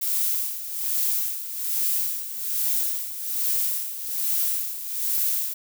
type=noise with tremolo; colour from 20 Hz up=violet; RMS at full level=-23 dBFS; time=0.01-5.54 s; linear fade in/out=10 ms; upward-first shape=sine; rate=1.2 Hz; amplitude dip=70%; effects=none